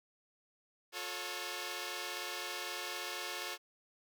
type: chord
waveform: 5% pulse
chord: F augmented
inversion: none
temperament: equal with one note detuned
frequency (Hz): 356.8 / 440 / 554.4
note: F4 / A4 / C#5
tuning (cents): +37 / 0 / 0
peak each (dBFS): -32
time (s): 0.92-3.58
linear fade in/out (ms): 50
effects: none